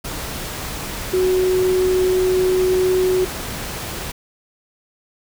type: tone in noise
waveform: sine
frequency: 370 Hz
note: F#4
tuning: in tune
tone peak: -14 dBFS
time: 1.13-3.25 s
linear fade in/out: 10 ms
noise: pink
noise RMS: -28 dBFS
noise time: 0.04-4.12 s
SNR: +11 dB
effects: none